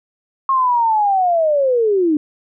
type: linear sweep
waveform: sine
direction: down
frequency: 1084 to 290.5 Hz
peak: -12 dBFS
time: 0.49-2.17 s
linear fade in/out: 2 ms
effects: none